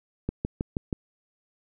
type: click train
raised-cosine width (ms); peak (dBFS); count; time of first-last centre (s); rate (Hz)
3; -14; 5; 0.29-0.928; 6.27
effects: none